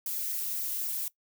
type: noise with flanger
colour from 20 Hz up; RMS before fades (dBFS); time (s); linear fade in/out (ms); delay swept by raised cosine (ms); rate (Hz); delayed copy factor
violet; -33; 0.06-1.08; 2; 0.25 to 5.15; 3.7; -0.7
effects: noise-tail reverb RT60 0.1 s tail -19 dB re dry